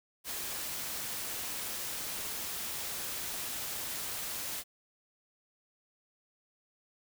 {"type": "noise", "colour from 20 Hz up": "white", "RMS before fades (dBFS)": -38, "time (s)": [0.24, 4.64], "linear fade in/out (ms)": 50, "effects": []}